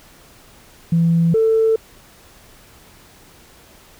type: tone pair in turn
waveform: sine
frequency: 167.2 / 445.2 Hz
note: E3 / A4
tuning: +25 / +20 cents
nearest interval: octave + perfect fourth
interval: 1695 cents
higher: second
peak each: -11 dBFS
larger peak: neither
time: 0.92-1.34 / 1.34-1.76 s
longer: neither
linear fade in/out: 5 ms
effects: tanh soft clip ceiling -7 dBFS + pink hiss -47 dBFS RMS until 3.99 s